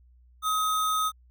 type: tone with sample-and-hold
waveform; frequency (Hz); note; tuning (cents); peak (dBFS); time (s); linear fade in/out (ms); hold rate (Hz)
sine; 1266; D#6; +30; -23; 0.42-1.12; 50; 4900
effects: added 61 Hz sine -54 dBFS peak until 1.3 s